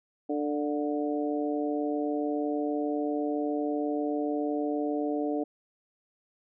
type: harmonic tone with a mistuned harmonic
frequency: 147.8 Hz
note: D3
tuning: 11 cents sharp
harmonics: 2 / 3 / 4 / 5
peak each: -29 / -33 / -35 / -37 dBFS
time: 0.29-5.44 s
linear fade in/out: 10 ms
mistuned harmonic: 5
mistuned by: -23 cents
effects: none